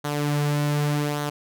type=tone with flanger; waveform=sawtooth; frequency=146.83 Hz; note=D3; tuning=in tune; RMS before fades=-24 dBFS; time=0.04-1.3 s; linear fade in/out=10 ms; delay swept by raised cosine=0.39 to 4.39 ms; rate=0.85 Hz; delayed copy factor=-0.5; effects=none